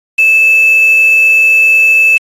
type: tone with quantisation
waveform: sine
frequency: 2624 Hz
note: E7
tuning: 9 cents flat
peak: -4 dBFS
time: 0.18-2.18 s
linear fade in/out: 10 ms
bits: 4
effects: AAC 32 kbps